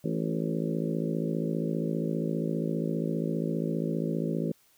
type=harmonic tone with a mistuned harmonic; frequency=55 Hz; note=A1; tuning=in tune; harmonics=3 / 4 / 5 / 6 / 7 / 8 / 9 / 10; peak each=-31 / -33 / -35 / -37 / -38 / -39 / -40 / -41 dBFS; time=0.04-4.52 s; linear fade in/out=5 ms; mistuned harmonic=7; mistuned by=-24 cents; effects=white hiss -64 dBFS RMS until 4.77 s